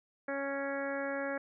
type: harmonic tone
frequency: 277.2 Hz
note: C#4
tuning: in tune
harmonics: 1 / 2 / 3 / 4 / 5 / 6 / 7 / 8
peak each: -40 / -36 / -45 / -48 / -44 / -41 / -47 / -49 dBFS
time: 0.28-1.38 s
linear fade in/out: 5 ms
effects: none